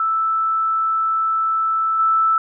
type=tone with level steps; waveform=sine; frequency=1318.5 Hz; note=E6; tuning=in tune; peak=-16 / -13 dBFS; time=0-2.38 s; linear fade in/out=2 ms; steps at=1.99 s; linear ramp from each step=5 ms; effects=none